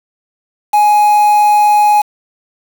triangle tone with quantisation, 836 Hz, G#5, 11 cents sharp, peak -4 dBFS, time 0.73-2.02 s, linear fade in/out 10 ms, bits 4, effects none

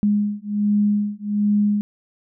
sine beating tone pair, 206.2 / 207.5 Hz, G#3 / G#3, -12 / -1 cents, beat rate 1.3 Hz, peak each -20 dBFS, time 0.03-1.81 s, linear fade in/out 0 ms, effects none

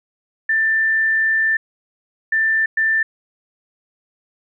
sine tone bursts at uneven times, 1778 Hz, A6, 18 cents sharp, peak -14 dBFS, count 3, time 0.49-1.57 / 2.32-2.66 / 2.77-3.03 s, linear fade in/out 5 ms, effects none

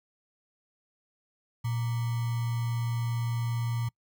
sine tone with sample-and-hold, 117.5 Hz, A#2, 14 cents sharp, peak -27 dBFS, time 1.64-3.89 s, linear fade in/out 10 ms, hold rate 1050 Hz, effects noise-tail reverb RT60 0.1 s tail -25 dB re dry

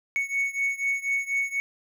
triangle beating tone pair, 2217 / 2221.1 Hz, C#7 / C#7, 0 / +3 cents, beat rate 4.1 Hz, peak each -25 / -27 dBFS, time 0.16-1.6 s, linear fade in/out 0 ms, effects none

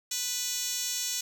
10% pulse tone with high-pass filter, 494.1 Hz, B4, 1 cent sharp, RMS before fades -32 dBFS, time 0.11-1.21 s, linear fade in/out 5 ms, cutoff 5000 Hz, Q 7.3, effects 10-bit

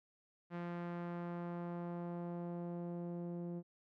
sawtooth tone with low-pass filter sweep, 173.3 Hz, F3, 13 cents flat, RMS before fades -43 dBFS, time 0.5-3.63 s, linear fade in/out 50 ms, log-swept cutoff 1900 to 420 Hz, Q 1, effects none

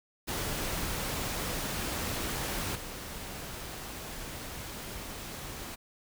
pink noise with level steps, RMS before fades -34 / -41 dBFS, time 0.27-5.76 s, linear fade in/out 20 ms, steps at 2.75 s, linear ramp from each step 5 ms, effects none

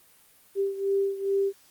sine beating tone pair, 393.3 / 395.7 Hz, G4 / G4, +6 / +16 cents, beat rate 2.4 Hz, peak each -25 / -29 dBFS, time 0.55-1.53 s, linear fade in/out 50 ms, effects white hiss -58 dBFS RMS until 1.7 s + Opus 32 kbps

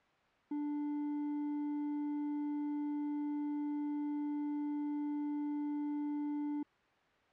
triangle tone with hard clipping, 293.7 Hz, D4, in tune, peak -36 dBFS, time 0.51-6.63 s, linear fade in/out 5 ms, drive 7 dB, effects white hiss -68 dBFS RMS until 7.32 s + low-pass 2000 Hz 12 dB/octave

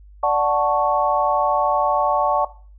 sine chord, D major seventh, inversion none, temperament equal, 587.3 / 740 / 880 / 1108.7 Hz, D5 / F#5 / A5 / C#6, 0 / 0 / 0 / 0 cents, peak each -21 dBFS, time 0.23-2.45 s, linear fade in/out 5 ms, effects noise-tail reverb RT60 0.4 s tail -17 dB re dry + added 50 Hz sine -42 dBFS peak until 2.78 s

